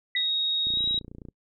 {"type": "tone with exponential decay", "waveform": "sine", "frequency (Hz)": 1985, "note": "B6", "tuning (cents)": 8, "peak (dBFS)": -24, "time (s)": [0.15, 0.31], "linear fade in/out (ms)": 2, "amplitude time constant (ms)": 34}
{"type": "tone with pitch glide", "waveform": "sine", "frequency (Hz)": [3762, 3828], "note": ["A#7", "A#7"], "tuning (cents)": [15, 45], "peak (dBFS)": -23, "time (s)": [0.16, 0.99], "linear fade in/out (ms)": 5, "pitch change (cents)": 30, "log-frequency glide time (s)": [0.73, 0.81]}
{"type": "click train", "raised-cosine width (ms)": 3, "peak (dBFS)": -29, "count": 19, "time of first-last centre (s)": [0.67, 1.286], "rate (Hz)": 29.2}
{"effects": ["noise-tail reverb RT60 0.1 s tail -26 dB re dry"]}